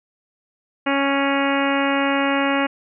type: harmonic tone with a mistuned harmonic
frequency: 277.2 Hz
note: C#4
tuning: in tune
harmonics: 1 / 2 / 3 / 4 / 5 / 6 / 7 / 8 / 9 / 10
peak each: -21 / -24 / -26 / -27 / -28 / -29 / -29 / -30 / -31 / -31 dBFS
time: 0.86-2.67 s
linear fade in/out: 10 ms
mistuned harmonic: 10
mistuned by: +36 cents
effects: none